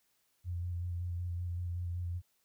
sine tone with vibrato, 87.7 Hz, F2, 8 cents sharp, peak -34 dBFS, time 0.44-2.22 s, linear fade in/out 50 ms, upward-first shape square, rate 5.3 Hz, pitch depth 20 cents each way, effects white hiss -75 dBFS RMS until 2.44 s

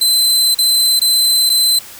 sawtooth tone with dropouts, 4059 Hz, B7, 47 cents sharp, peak -7 dBFS, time 0.01-1.79 s, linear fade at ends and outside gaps 5 ms, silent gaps 0.546-0.586 / 0.995-1.015 / 1.495-1.499 s, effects white hiss -35 dBFS RMS until 1.99 s

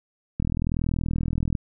click train, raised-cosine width 5 ms, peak -13 dBFS, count 48, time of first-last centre 0.4-1.552 s, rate 40.8 Hz, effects none

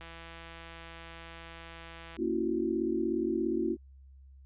click train, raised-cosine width 0.3 ms, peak -31 dBFS, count 359, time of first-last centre 0.01-2.167 s, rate 166 Hz
sine chord, F# dominant seventh, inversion first, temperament just, 231.2 / 277.5 / 333 / 370 Hz, A#3 / C#4 / E4 / F#4, -14 / +2 / +18 / 0 cents, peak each -35 / -36 / -31 / -33 dBFS, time 2.17-3.77 s, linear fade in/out 50 ms
effects added 67 Hz sine -51 dBFS peak until 4.45 s + resampled to 8000 Hz

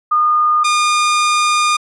sine / sawtooth tone pair in turn, 1221 / 1215.3 Hz, D#6 / D#6, -33 / -41 cents, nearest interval unison, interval 8 cents, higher first, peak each -10 / -8 dBFS, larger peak second, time 0.11-0.64 / 0.64-1.77 s, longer second, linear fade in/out 10 ms, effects resampled to 22050 Hz

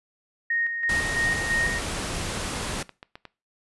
sine tone with tremolo, 1860 Hz, A#6, 4 cents flat, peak -22 dBFS, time 0.5-1.79 s, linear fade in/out 5 ms, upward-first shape square, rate 3 Hz, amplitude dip 50%
pink noise, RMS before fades -30 dBFS, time 0.89-2.83 s, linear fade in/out 5 ms
clicks, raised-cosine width 0.3 ms, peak -24 dBFS, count 11, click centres 2.208 / 2.277 / 2.322 / 2.393 / 2.473 / 2.603 / 2.788 / 2.893 / 3.029 / 3.155 / 3.253 s
effects noise-tail reverb RT60 0.3 s tail -20 dB re dry + resampled to 24000 Hz

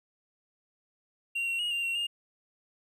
triangle tone with pitch steps, 2760 / 2737 / 2881 / 2785 / 2737 / 2825 Hz, F7 / F7 / F#7 / F7 / F7 / F7, -21 / -36 / -47 / -5 / -36 / +19 cents, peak -27 dBFS, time 1.35-2.07 s, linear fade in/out 10 ms, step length 120 ms, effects none

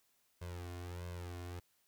sawtooth tone with flanger, 88 Hz, F2, 14 cents sharp, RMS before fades -45 dBFS, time 0.41-1.6 s, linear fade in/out 10 ms, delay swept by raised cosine 1.9 to 2.82 ms, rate 1.5 Hz, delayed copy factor +0.95, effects white hiss -75 dBFS RMS until 1.87 s

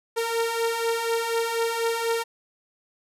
sawtooth beating tone pair, 457 / 461.1 Hz, A#4 / A#4, -34 / -19 cents, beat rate 4.1 Hz, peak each -25 / -21 dBFS, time 0.16-2.24 s, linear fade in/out 20 ms, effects resampled to 32000 Hz

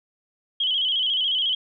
sine tone with vibrato, 3136 Hz, G7, in tune, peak -20 dBFS, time 0.6-1.55 s, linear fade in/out 5 ms, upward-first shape square, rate 14 Hz, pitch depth 62 cents each way, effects none

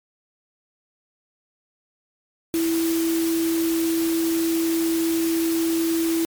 sine tone in noise, 329.6 Hz, E4, in tune, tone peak -19 dBFS, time 2.54-6.25 s, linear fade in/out 0 ms, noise white, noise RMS -31 dBFS, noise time 2.54-6.25 s, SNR +9 dB, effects MP3 96 kbps

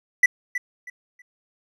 triangle tone with echo, 1975.5 Hz, B6, in tune, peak -9 dBFS, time 0.23-0.26 s, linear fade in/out 5 ms, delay 320 ms, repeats 3, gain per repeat -12 dB, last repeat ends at 1.22 s, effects none

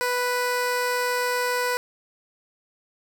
15% pulse tone, 493.9 Hz, B4, in tune, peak -16 dBFS, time 0.01-1.77 s, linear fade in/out 0 ms, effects none

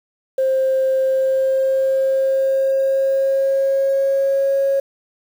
sine tone with pitch glide, 528 to 548.2 Hz, C5 to C#5, +16 to -19 cents, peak -13 dBFS, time 0.38-4.8 s, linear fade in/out 5 ms, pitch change +65 cents, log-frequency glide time 1.02-4.56 s, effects tanh soft clip ceiling -10 dBFS + 7-bit

